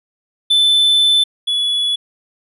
triangle tone pair in turn, 3520 / 3406 Hz, A7 / G#7, 0 / +43 cents, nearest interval minor second, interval 57 cents, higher first, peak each -8 / -13 dBFS, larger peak first, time 0.5-1.24 / 1.47-1.96 s, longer first, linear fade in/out 10 ms, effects resampled to 32000 Hz

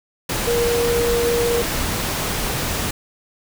sine tone in noise, 473.4 Hz, A#4, 27 cents sharp, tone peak -17 dBFS, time 0.47-1.62 s, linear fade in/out 5 ms, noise pink, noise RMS -23 dBFS, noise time 0.29-2.91 s, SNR +3 dB, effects none

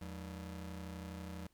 35% pulse ring-modulated tone, 130.81 Hz, C3, in tune, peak -39 dBFS, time 0.01-1.47 s, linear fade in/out 5 ms, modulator 49.3 Hz, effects pink hiss -75 dBFS RMS until 1.53 s

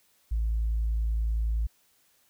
sine tone, 55.3 Hz, A1, 9 cents sharp, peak -23 dBFS, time 0.31-1.67 s, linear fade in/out 10 ms, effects tanh soft clip ceiling -21 dBFS + white hiss -66 dBFS RMS until 2.29 s

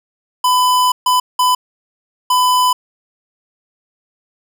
square tone bursts at uneven times, 1002 Hz, B5, 25 cents sharp, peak -11 dBFS, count 4, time 0.44-0.92 / 1.06-1.2 / 1.39-1.55 / 2.3-2.73 s, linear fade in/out 5 ms, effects none

